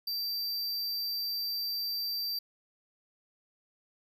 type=tone; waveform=square; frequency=4682 Hz; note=D8; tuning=6 cents flat; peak=-32 dBFS; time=0.07-2.39 s; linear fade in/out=5 ms; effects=none